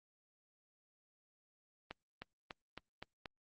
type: accelerating click train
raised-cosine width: 0.3 ms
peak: -28 dBFS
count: 6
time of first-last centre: 1.91-3.258 s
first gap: 310 ms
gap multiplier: 0.93
effects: Opus 32 kbps